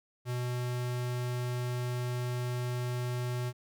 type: tone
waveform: square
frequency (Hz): 123.47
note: B2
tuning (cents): 0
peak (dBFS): -32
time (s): 0.25-3.53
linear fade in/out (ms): 50
effects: none